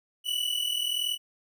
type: tone pair together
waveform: 45% pulse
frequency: 2942 / 2983 Hz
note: F#7 / F#7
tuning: -11 / +13 cents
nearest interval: unison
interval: 24 cents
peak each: -29 / -30 dBFS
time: 0.24-1.18 s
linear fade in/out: 50 ms
effects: none